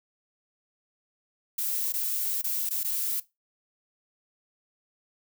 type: noise with dropouts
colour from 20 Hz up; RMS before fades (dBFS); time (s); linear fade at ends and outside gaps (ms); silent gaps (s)
violet; -29; 1.58-3.2; 5; 1.924-1.937 / 2.417-2.441 / 2.692-2.707 / 2.833-2.845
effects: noise-tail reverb RT60 0.2 s tail -18 dB re dry